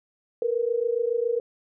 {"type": "tone pair together", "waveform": "sine", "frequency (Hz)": [458.1, 485.3], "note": ["A#4", "B4"], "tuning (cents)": [-30, -30], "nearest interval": "minor second", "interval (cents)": 100, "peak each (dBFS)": -25, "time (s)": [0.42, 1.4], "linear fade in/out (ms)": 2, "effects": []}